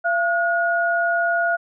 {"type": "tone pair together", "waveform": "sine", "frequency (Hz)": [683, 1444], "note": ["F5", "F#6"], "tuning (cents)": [-39, -43], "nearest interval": "octave + minor second", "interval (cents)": 1296, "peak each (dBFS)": -20, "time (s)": [0.04, 1.57], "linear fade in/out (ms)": 20, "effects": []}